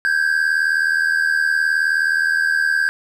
triangle tone pair together, 1568 / 1647.2 Hz, G6 / G#6, 0 / -15 cents, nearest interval minor second, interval 85 cents, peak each -15 / -18 dBFS, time 0.05-2.89 s, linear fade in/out 0 ms, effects none

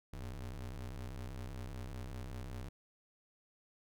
40% pulse ring-modulated tone, 65 Hz, C2, 11 cents flat, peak -38 dBFS, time 0.13-2.69 s, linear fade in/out 5 ms, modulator 29.9 Hz, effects none

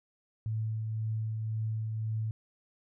sine tone with tremolo, 110 Hz, A2, in tune, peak -29 dBFS, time 0.46-2.31 s, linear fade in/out 0 ms, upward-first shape triangle, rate 1.9 Hz, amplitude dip 30%, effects none

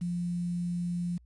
sine tone with quantisation, 174.61 Hz, F3, in tune, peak -29 dBFS, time 0.01-1.18 s, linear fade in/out 10 ms, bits 9, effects added 60 Hz sine -55 dBFS peak until 1.25 s + resampled to 24000 Hz

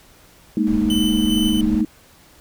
sine chord, Ab suspended second, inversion none, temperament equal with one note detuned, 207.7 / 230.1 / 311.1 Hz, Ab3 / Bb3 / Eb4, 0 / -22 / 0 cents, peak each -20 dBFS, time 0.57-1.85 s, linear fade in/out 2 ms
brown noise, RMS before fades -29 dBFS, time 0.67-1.81 s, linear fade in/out 0 ms
45% pulse tone with tremolo, 3024 Hz, F#7, 37 cents sharp, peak -22 dBFS, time 0.9-1.61 s, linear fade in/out 2 ms, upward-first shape square, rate 2.5 Hz, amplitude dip 30%
effects pink hiss -50 dBFS RMS until 2.4 s

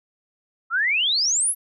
sine exponential sweep, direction up, 1289 to 11670 Hz, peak -18 dBFS, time 0.7-1.55 s, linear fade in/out 50 ms, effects none

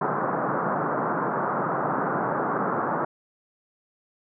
white band-pass noise, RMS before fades -26 dBFS, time 0.01-3.05 s, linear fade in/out 5 ms, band 130 to 1400 Hz, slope 48 dB/octave, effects none

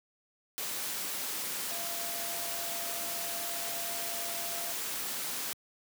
sine tone in noise, 684 Hz, F5, 36 cents flat, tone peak -43 dBFS, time 1.71-4.72 s, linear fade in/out 0 ms, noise white, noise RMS -36 dBFS, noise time 0.58-5.53 s, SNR -10 dB, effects high-pass 150 Hz 12 dB/octave

